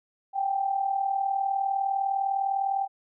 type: tone with amplitude modulation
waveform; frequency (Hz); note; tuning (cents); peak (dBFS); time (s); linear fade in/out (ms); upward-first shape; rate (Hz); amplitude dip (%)
sine; 784; G5; 0; -21; 0.33-2.88; 50; sine; 39.9; 65
effects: none